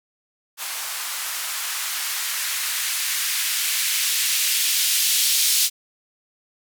violet noise with band-pass filter sweep, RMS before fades -23 dBFS, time 0.57-5.7 s, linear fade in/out 50 ms, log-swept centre 930 to 3600 Hz, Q 1.1, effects none

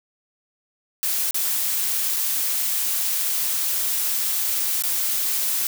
blue noise with dropouts, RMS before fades -23 dBFS, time 1.03-5.67 s, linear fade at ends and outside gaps 0 ms, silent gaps 1.309-1.344 / 2.162-2.166 / 4.823-4.837 s, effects none

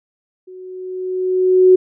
sine tone with level ramp, 370 Hz, F#4, in tune, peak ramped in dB -34 to -4 dBFS, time 0.47-1.76 s, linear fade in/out 10 ms, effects none

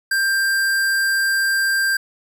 square tone, 1584 Hz, G6, 18 cents sharp, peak -17 dBFS, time 0.11-1.97 s, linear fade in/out 5 ms, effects none

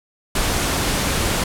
pink noise, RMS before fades -20 dBFS, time 0.35-1.44 s, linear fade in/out 5 ms, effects low-pass 12000 Hz 12 dB/octave

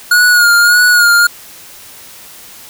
square tone with vibrato, 1437 Hz, F6, 49 cents sharp, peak -6 dBFS, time 0.11-1.27 s, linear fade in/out 5 ms, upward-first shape sine, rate 1.7 Hz, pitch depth 41 cents each way, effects white hiss -35 dBFS RMS until 2.69 s

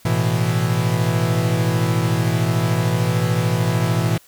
45% pulse chord, A suspended second, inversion none, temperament equal, 110 / 123.47 / 164.81 Hz, A2 / B2 / E3, 0 / 0 / 0 cents, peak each -21 dBFS, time 0.05-4.18 s, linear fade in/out 5 ms, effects white hiss -51 dBFS RMS until 4.27 s

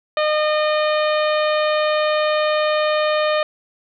harmonic tone, 610 Hz, D#5, 34 cents flat, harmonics 1 / 2 / 3 / 4 / 5 / 6 / 7, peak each -17 / -23 / -27 / -29 / -31 / -33 / -34 dBFS, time 0.17-3.43 s, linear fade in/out 2 ms, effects none

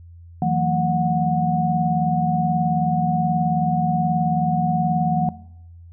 sine tone cluster, 161.7 / 180.4 / 224.2 / 732 Hz, E3 / F#3 / A3 / F#5, -33 / -44 / +33 / -19 cents, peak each -22 / -24 / -25 / -21 dBFS, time 0.42-5.29 s, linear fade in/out 2 ms, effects noise-tail reverb RT60 0.9 s tail -19 dB re dry + added 85 Hz sine -40 dBFS peak until 5.92 s

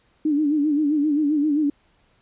sine tone with vibrato, 297.2 Hz, D4, 21 cents sharp, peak -17 dBFS, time 0.25-1.7 s, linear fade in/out 5 ms, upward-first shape sine, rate 7.6 Hz, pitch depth 86 cents each way, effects pink hiss -62 dBFS RMS until 2.21 s + resampled to 8000 Hz

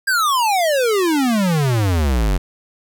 square exponential sweep, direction down, 1632 to 43.65 Hz, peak -15 dBFS, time 0.07-2.38 s, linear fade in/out 10 ms, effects none

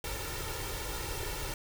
pink noise with comb filter, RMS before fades -37 dBFS, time 0.04-1.54 s, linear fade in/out 2 ms, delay 2.2 ms, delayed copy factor +0.75, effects none

